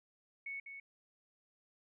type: tone with echo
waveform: sine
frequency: 2214 Hz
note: C#7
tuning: 3 cents flat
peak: -40 dBFS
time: 0.46-0.6 s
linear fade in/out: 5 ms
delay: 200 ms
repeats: 1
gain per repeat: -6 dB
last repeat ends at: 0.8 s
effects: none